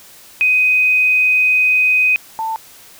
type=tone pair in turn; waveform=sine; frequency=2506 / 889.9 Hz; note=D#7 / A5; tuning=+12 / +19 cents; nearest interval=octave + tritone; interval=1793 cents; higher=first; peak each=-10 / -18 dBFS; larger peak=first; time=0.41-2.16 / 2.39-2.56 s; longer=first; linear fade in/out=0 ms; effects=white hiss -42 dBFS RMS until 2.99 s